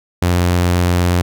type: tone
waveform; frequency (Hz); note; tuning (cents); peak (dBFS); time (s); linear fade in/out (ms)
sawtooth; 88.4; F2; +22; -8; 0.22-1.22; 5
effects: none